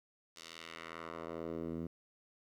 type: tone with band-pass filter sweep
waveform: 10% pulse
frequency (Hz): 82.41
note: E2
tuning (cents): 0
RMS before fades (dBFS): -44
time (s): 0.36-1.87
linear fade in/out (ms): 5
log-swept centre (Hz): 5300 to 200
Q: 1.1
effects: 12-bit